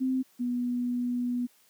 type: tone pair in turn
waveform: sine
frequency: 260 / 244.8 Hz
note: C4 / B3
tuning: -11 / -15 cents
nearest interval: minor second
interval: 104 cents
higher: first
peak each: -24 / -26 dBFS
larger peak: first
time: 0-0.23 / 0.39-1.47 s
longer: second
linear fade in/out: 20 ms
effects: white hiss -63 dBFS RMS until 1.69 s + high-pass 150 Hz 12 dB/octave